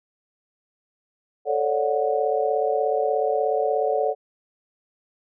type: chord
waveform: sine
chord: D major seventh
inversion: second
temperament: just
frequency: 440.5 / 550.6 / 587.3 / 734.2 Hz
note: A4 / C#5 / D5 / F#5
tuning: +2 / -12 / 0 / -14 cents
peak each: -24 / -26 / -26 / -25 dBFS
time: 1.45-4.15 s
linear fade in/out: 50 ms
effects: none